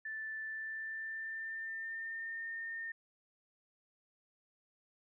sine tone with pitch glide, 1760 to 1822.1 Hz, A6 to A#6, 0 to -40 cents, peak -39 dBFS, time 0.05-2.92 s, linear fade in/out 5 ms, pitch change +60 cents, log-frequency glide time 0.43-2.47 s, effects none

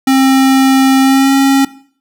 square tone with pitch glide, 266.4 to 272.2 Hz, C4 to C#4, +31 to -31 cents, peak -7 dBFS, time 0.07-1.65 s, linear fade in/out 5 ms, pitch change +38 cents, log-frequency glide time 1.01-1.33 s, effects noise-tail reverb RT60 0.5 s tail -18 dB re dry

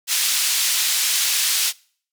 pink band-pass noise, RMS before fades -20 dBFS, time 0.07-1.73 s, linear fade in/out 50 ms, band 3200 to 14000 Hz, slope 12 dB/octave, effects noise-tail reverb RT60 0.5 s tail -24 dB re dry

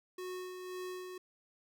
square tone with tremolo, 366.7 Hz, F#4, 15 cents flat, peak -40 dBFS, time 0.18-1.18 s, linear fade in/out 5 ms, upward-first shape sine, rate 1.9 Hz, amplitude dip 40%, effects none

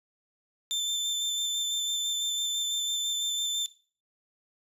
30% pulse tone with vibrato, 3551 Hz, A7, 15 cents sharp, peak -25 dBFS, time 0.71-3.66 s, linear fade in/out 0 ms, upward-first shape square, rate 6 Hz, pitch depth 10 cents each way, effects noise-tail reverb RT60 0.4 s tail -18 dB re dry + resampled to 32000 Hz

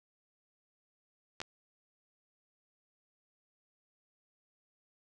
clicks, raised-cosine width 0.2 ms, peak -22 dBFS, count 2, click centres 1.403 / 1.416 s, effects none

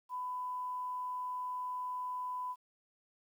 sine tone with quantisation, 1000 Hz, B5, 21 cents sharp, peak -36 dBFS, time 0.09-2.56 s, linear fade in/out 50 ms, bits 11, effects none

